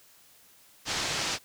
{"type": "low-pass noise", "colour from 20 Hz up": "white", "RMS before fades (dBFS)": -31, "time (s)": [0.85, 1.39], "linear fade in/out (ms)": 50, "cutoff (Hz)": 6400, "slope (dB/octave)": 24, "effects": ["white hiss -58 dBFS RMS until 1.44 s"]}